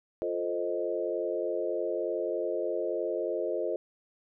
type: chord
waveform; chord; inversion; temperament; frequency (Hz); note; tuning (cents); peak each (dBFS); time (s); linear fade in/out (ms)
sine; F dominant seventh; none; equal; 349.2 / 440 / 523.3 / 622.3; F4 / A4 / C5 / Eb5; 0 / 0 / 0 / 0; -34; 0.22-3.76; 0
effects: none